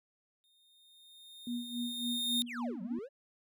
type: tone with exponential growth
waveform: 45% pulse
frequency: 3667 Hz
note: A#7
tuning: 29 cents flat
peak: -29 dBFS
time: 0.44-2.42 s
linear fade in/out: 0 ms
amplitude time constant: 430 ms
type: tone with tremolo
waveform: sine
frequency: 240 Hz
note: B3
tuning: 49 cents flat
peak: -33 dBFS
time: 1.47-2.99 s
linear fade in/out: 2 ms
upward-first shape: sine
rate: 3.6 Hz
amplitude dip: 80%
type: exponential two-way sweep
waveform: triangle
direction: down then up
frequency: 3461 to 177.1 to 591 Hz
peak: -38 dBFS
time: 2.46-3.09 s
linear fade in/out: 50 ms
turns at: 2.82 s
effects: none